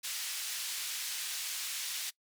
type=band-pass noise; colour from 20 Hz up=pink; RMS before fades=-38 dBFS; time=0.03-2.11 s; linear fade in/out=20 ms; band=2900 to 14000 Hz; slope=12 dB/octave; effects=noise-tail reverb RT60 0.1 s tail -22 dB re dry